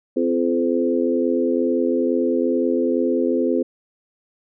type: harmonic tone with a mistuned harmonic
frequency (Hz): 85.8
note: F2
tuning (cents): -30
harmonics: 3 / 4 / 5 / 6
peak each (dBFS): -21 / -22 / -23 / -24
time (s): 0.16-3.63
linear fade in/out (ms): 10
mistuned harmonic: 4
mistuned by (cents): -18
effects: none